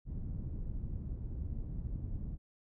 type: low-pass noise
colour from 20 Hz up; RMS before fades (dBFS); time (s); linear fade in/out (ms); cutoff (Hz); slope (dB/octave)
pink; -39; 0.05-2.38; 50; 140; 12
effects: none